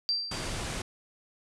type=tone with exponential decay; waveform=sine; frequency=4699 Hz; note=D8; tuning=in tune; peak=-23 dBFS; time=0.09-0.69 s; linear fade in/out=0 ms; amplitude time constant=130 ms
type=low-pass noise; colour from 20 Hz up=pink; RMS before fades=-35 dBFS; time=0.31-0.82 s; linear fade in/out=5 ms; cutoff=10000 Hz; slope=48 dB/octave
effects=none